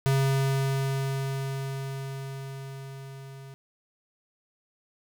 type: tone with level ramp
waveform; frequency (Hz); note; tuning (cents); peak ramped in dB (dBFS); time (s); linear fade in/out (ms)
square; 135.7; C#3; -36; -21 to -43; 0.06-3.54; 0
effects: none